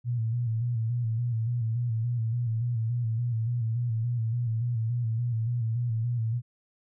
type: tone with vibrato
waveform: sine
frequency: 116.54 Hz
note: A#2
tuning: in tune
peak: -25 dBFS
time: 0.04-6.42 s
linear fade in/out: 50 ms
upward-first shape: square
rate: 3.5 Hz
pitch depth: 64 cents each way
effects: none